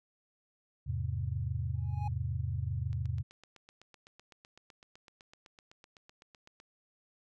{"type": "chord", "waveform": "sine", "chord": "E augmented", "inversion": "none", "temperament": "equal with one note detuned", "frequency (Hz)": [82.41, 103.83, 129.76], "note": ["E2", "G#2", "B#2"], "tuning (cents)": [0, 0, -14], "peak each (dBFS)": -36, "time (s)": [0.86, 3.23], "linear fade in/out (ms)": 20}
{"type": "tone with exponential growth", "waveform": "triangle", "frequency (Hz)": 830.6, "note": "G#5", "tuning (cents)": 0, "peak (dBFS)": -34, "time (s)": [1.74, 2.08], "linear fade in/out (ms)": 5, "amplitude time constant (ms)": 73}
{"type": "click train", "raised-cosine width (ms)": 0.2, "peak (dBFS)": -37, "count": 30, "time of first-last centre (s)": [2.93, 6.601], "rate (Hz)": 7.9}
{"effects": []}